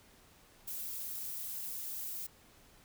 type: noise with flanger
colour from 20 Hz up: violet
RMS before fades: -41 dBFS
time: 0.67-2.27 s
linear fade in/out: 10 ms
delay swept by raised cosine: 1.7 to 5.8 ms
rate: 3.9 Hz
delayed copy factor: -1
effects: pink hiss -62 dBFS RMS until 2.84 s